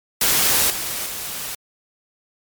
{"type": "noise with level steps", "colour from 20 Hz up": "white", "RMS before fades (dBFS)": [-17, -26, -29], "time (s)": [0.21, 1.55], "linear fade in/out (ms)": 5, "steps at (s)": [0.7, 1.06], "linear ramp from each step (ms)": 2, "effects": ["MP3 96 kbps"]}